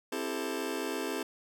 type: chord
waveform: sawtooth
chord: A minor seventh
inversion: first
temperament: just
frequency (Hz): 264 / 330 / 396 / 440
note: C4 / E4 / G4 / A4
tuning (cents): +16 / +2 / +18 / 0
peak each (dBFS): -34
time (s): 0.12-1.23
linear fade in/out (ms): 5
effects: none